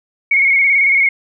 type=tone with vibrato; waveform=sine; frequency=2200 Hz; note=C#7; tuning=14 cents flat; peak=-9 dBFS; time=0.31-1.09 s; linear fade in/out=5 ms; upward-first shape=square; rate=18 Hz; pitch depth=36 cents each way; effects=none